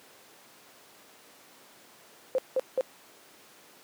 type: tone bursts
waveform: sine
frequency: 520 Hz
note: C5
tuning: 11 cents flat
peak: -22 dBFS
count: 3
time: 2.35-2.809 s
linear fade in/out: 0 ms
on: 33 ms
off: 180 ms
effects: pink hiss -54 dBFS RMS until 3.83 s + high-pass 300 Hz 12 dB/octave